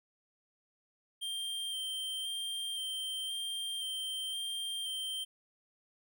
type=tone with vibrato; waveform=square; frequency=3157 Hz; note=G7; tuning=12 cents sharp; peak=-36 dBFS; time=1.21-5.25 s; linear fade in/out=20 ms; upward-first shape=square; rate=0.96 Hz; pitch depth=12 cents each way; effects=none